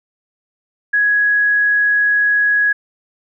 sine tone, 1669 Hz, G#6, 8 cents sharp, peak -11 dBFS, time 0.93-2.73 s, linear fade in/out 10 ms, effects none

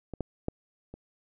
clicks, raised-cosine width 2 ms, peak -24 / -17 / -16 / -29 dBFS, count 4, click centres 0.137 / 0.207 / 0.484 / 0.94 s, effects none

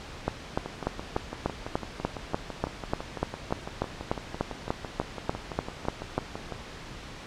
two click trains, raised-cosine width 1 ms, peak -20 / -11 dBFS, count 36 / 21, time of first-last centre 0.66-6.523 / 0.28-6.18 s, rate 5.97 / 3.39 Hz, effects pink hiss -42 dBFS RMS until 7.26 s + low-pass 5000 Hz 12 dB/octave

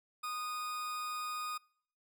40% pulse tone with amplitude modulation, 1236 Hz, D#6, 12 cents flat, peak -35 dBFS, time 0.23-1.58 s, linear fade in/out 10 ms, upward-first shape sine, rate 243 Hz, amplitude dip 25%, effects noise-tail reverb RT60 0.6 s tail -26 dB re dry

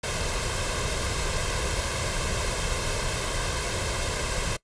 pink noise with comb filter, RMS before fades -28 dBFS, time 0.03-4.57 s, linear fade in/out 10 ms, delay 1.9 ms, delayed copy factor +0.6, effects noise-tail reverb RT60 0.1 s tail -20 dB re dry + resampled to 22050 Hz

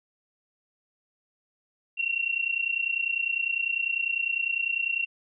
sine tone pair together, 2721 / 2751 Hz, F7 / F7, -46 / -27 cents, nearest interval unison, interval 19 cents, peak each -28 dBFS, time 1.97-5.06 s, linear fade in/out 20 ms, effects none

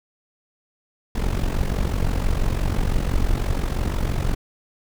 brown noise with amplitude modulation, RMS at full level -18 dBFS, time 1.15-4.35 s, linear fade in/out 5 ms, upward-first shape sine, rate 45.9 Hz, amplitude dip 75%, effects none

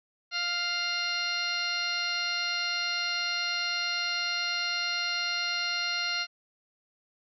harmonic tone with a mistuned harmonic, 699 Hz, F5, 1 cent sharp, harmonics 1 / 2 / 3 / 4 / 5 / 6 / 7 / 8, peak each -43 / -34 / -35 / -35 / -43 / -32 / -43 / -41 dBFS, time 0.31-6.27 s, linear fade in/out 50 ms, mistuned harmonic 5, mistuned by +56 cents, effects none

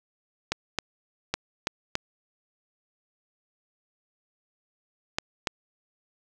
clicks, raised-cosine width 0.2 ms, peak -8 dBFS, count 7, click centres 0.52 / 0.787 / 1.34 / 1.671 / 1.954 / 5.185 / 5.472 s, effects none

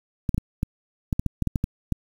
clicks, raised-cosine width 5 ms, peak -10 dBFS, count 12, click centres 0.292 / 0.345 / 0.38 / 0.631 / 1.128 / 1.195 / 1.263 / 1.423 / 1.473 / 1.558 / 1.641 / 1.923 s, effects 7-bit

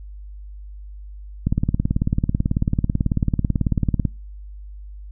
click train, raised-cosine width 5 ms, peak -6 dBFS, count 48, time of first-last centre 1.47-4.052 s, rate 18.2 Hz, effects noise-tail reverb RT60 0.3 s tail -25 dB re dry + added 50 Hz sine -34 dBFS peak until 5.11 s

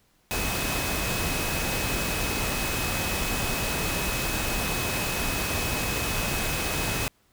sine tone in noise, 2551 Hz, D#7, 43 cents sharp, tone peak -34 dBFS, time 0.31-7.08 s, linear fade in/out 0 ms, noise pink, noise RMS -28 dBFS, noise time 0.31-7.08 s, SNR -9 dB, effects pink hiss -65 dBFS RMS until 7.32 s

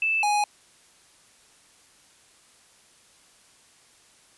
sine / square tone pair in turn, 2637 / 830.6 Hz, E7 / G#5, 0 / 0 cents, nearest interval octave + minor sixth, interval 2000 cents, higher first, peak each -21 dBFS, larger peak neither, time 0.02-0.23 / 0.23-0.44 s, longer neither, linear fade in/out 2 ms, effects white hiss -57 dBFS RMS until 4.37 s + resampled to 24000 Hz

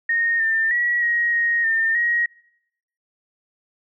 sine tone with pitch steps, 1851 / 1796 / 1923 / 1888 / 1873 / 1808 / 1890 Hz, A#6 / A6 / B6 / A#6 / A#6 / A6 / A#6, -13 / +35 / -47 / +22 / +8 / +47 / +23 cents, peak -17 dBFS, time 0.09-2.26 s, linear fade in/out 5 ms, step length 310 ms, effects noise-tail reverb RT60 0.8 s tail -26 dB re dry

